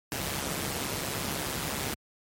pink noise with amplitude modulation, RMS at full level -29 dBFS, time 0.12-1.94 s, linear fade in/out 0 ms, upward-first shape sine, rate 138 Hz, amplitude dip 65%, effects high-pass 80 Hz 12 dB/octave + MP3 64 kbps

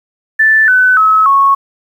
sine tone with pitch steps, 1760 / 1505.8 / 1288.4 / 1102.3 Hz, A6 / F#6 / E6 / C#6, 0 / +30 / -40 / -10 cents, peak -5 dBFS, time 0.39-1.55 s, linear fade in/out 10 ms, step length 290 ms, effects 7-bit

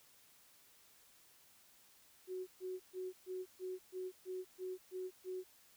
sine tone bursts, 370.2 Hz, F#4, 1 cent sharp, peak -40 dBFS, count 10, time 2.27-5.44 s, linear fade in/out 50 ms, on 200 ms, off 130 ms, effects white hiss -66 dBFS RMS until 5.76 s

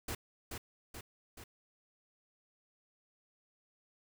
pink noise with echo, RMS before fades -39 dBFS, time 0.08-0.15 s, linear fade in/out 5 ms, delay 430 ms, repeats 3, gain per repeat -4 dB, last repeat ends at 1.44 s, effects none

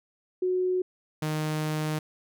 sine / sawtooth tone pair in turn, 367 / 154.3 Hz, F#4 / D#3, -14 / -14 cents, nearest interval octave + minor third, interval 1500 cents, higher first, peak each -23 dBFS, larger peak neither, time 0.42-0.82 / 1.22-1.99 s, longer second, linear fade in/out 5 ms, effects none

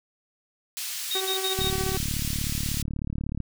pink high-pass noise, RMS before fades -33 dBFS, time 0.77-2.82 s, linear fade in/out 0 ms, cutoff 3300 Hz, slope 12 dB/octave
sine tone bursts, 3729 Hz, A#7, in tune, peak -26 dBFS, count 4, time 1.11-1.7 s, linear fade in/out 2 ms, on 95 ms, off 70 ms
sawtooth tone with tremolo, 380.7 Hz, F#4, 49 cents sharp, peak -23 dBFS, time 1.15-1.97 s, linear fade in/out 2 ms, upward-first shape triangle, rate 14 Hz, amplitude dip 55%
click train, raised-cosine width 5 ms, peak -18 dBFS, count 67, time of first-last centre 1.59-3.403 s, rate 36.4 Hz
effects none

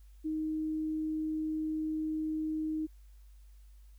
sine tone, 312.1 Hz, D#4, 5 cents sharp, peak -31 dBFS, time 0.24-2.87 s, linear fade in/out 20 ms, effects added 50 Hz sine -52 dBFS peak until 3.98 s + white hiss -72 dBFS RMS until 3.98 s

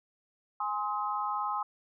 sine chord, Ab major, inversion none, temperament equal with one note detuned, 830.6 / 1046.5 / 1269.9 Hz, Ab5 / C6 / Eb6, 0 / 0 / +35 cents, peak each -34 dBFS, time 0.6-1.63 s, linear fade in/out 5 ms, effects none

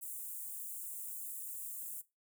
white high-pass noise, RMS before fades -44 dBFS, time 0.01-2.02 s, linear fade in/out 20 ms, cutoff 7700 Hz, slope 48 dB/octave, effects noise-tail reverb RT60 0.2 s tail -17 dB re dry

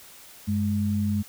sine tone pair together, 96.48 / 207.7 Hz, G2 / G#3, -27 / 0 cents, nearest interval octave + minor second, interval 1327 cents, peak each -26 / -24 dBFS, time 0.47-1.23 s, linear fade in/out 20 ms, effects white hiss -48 dBFS RMS until 1.28 s

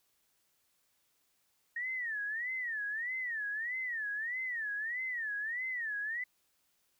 sine tone with vibrato, 1847 Hz, A#6, 16 cents flat, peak -34 dBFS, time 1.76-6.24 s, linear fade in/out 5 ms, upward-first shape sine, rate 1.6 Hz, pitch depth 190 cents each way, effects white hiss -75 dBFS RMS until 6.99 s

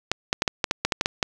clicks, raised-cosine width 0.2 ms, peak -3 dBFS, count 11, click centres 0.116 / 0.329 / 0.421 / 0.478 / 0.642 / 0.711 / 0.85 / 0.922 / 1.011 / 1.059 / 1.228 s, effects none

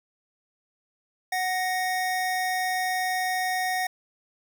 square tone pair together, 740 / 1865.8 Hz, F#5 / A#6, 0 / +1 cents, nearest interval octave + major third, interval 1601 cents, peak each -27 / -30 dBFS, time 1.32-3.87 s, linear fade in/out 5 ms, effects none

